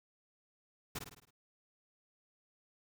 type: noise with echo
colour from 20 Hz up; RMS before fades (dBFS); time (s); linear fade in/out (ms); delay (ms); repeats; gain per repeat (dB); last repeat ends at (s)
pink; -39; 0.95-0.99; 10; 53; 6; -5; 1.308
effects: none

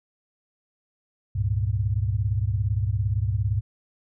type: tone cluster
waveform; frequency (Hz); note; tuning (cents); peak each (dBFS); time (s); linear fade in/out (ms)
sine; 69.2 / 100.1 / 117.6; C#2 / G2 / A#2; -2 / +37 / +16; -29 / -23 / -28; 1.35-3.61; 10
effects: none

